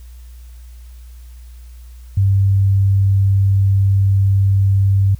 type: tone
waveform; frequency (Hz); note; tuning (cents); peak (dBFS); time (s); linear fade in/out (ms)
sine; 98; G2; 0; -10; 2.17-5.15; 5
effects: added 60 Hz sine -34 dBFS peak until 5.19 s + white hiss -53 dBFS RMS until 5.19 s